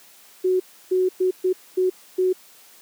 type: tone bursts at uneven times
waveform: sine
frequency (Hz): 370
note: F#4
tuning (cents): 0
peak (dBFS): -16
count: 6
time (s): 0.44-0.6 / 0.91-1.09 / 1.2-1.31 / 1.44-1.53 / 1.77-1.9 / 2.18-2.33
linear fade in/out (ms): 10
effects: white hiss -50 dBFS RMS until 2.81 s + high-pass 200 Hz 12 dB/octave